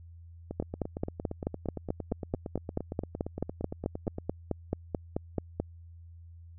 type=two click trains; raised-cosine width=2 ms; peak=-22 / -16 dBFS; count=33 / 24; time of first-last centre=0.51-4.184 / 0.6-5.6 s; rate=8.71 / 4.6 Hz; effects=added 84 Hz sine -47 dBFS peak until 6.58 s